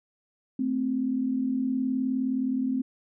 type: tone pair together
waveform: sine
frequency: 222.3 / 261.6 Hz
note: A3 / C4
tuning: +18 / 0 cents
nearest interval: minor third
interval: 282 cents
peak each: -31 / -25 dBFS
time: 0.59-2.82 s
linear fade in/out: 5 ms
effects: none